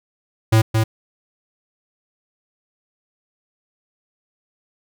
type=tone with echo; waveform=square; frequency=110.9 Hz; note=A2; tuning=14 cents sharp; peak=-11 dBFS; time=0.52-0.62 s; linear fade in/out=10 ms; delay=220 ms; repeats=1; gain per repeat=-4 dB; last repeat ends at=0.84 s; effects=none